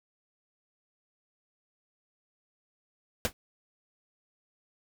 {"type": "noise with exponential decay", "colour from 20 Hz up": "pink", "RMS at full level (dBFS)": -24, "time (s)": [3.25, 3.33], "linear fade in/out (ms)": 0, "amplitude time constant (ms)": 16, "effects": []}